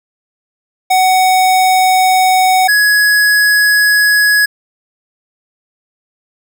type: tone pair in turn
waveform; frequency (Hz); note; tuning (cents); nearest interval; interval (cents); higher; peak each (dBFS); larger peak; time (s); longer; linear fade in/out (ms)
square; 747 / 1677; F#5 / G#6; +16 / +16; octave + major second; 1400; second; -8; neither; 0.9-2.68 / 2.68-4.46; neither; 10
effects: none